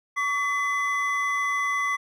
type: tone pair together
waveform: triangle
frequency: 1132 / 2018 Hz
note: C#6 / B6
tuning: +36 / +37 cents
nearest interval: minor seventh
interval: 1001 cents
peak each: -24 dBFS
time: 0.16-1.97 s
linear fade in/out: 20 ms
effects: none